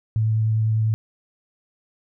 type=tone with vibrato; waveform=sine; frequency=110 Hz; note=A2; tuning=in tune; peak=-17 dBFS; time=0.16-0.94 s; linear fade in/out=0 ms; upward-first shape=sine; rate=10 Hz; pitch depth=9 cents each way; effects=none